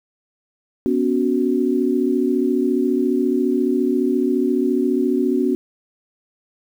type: chord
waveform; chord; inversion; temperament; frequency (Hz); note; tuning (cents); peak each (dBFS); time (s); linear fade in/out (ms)
sine; B suspended second; none; equal with one note detuned; 246.9 / 281.4 / 370; B3 / C#4 / F#4; 0 / +26 / 0; -20; 0.86-5.55; 0
effects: 8-bit